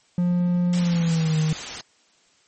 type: tone with pitch glide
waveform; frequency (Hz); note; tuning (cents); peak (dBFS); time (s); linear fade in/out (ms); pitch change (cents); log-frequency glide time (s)
triangle; 176.7 to 156.52; F3 to D#3; +21 to +11; -16; 0.18-1.53; 2; -210; 0.79-1.36
type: noise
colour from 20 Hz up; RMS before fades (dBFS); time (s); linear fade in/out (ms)
white; -32; 0.73-1.81; 2
effects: white hiss -60 dBFS RMS until 2.47 s + MP3 32 kbps